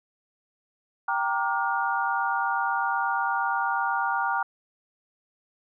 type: chord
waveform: sine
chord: G minor seventh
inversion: none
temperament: equal with one note detuned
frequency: 784 / 932.3 / 1174.7 / 1426.3 Hz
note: G5 / Bb5 / D6 / F6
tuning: 0 / 0 / 0 / +36 cents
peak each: -29 / -28 / -31 / -28 dBFS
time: 1.08-4.43 s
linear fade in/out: 5 ms
effects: none